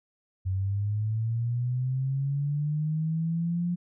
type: linear sweep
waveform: sine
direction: up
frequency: 92.5 to 176.8 Hz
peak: -25 dBFS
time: 0.45-3.76 s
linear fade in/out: 20 ms
effects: none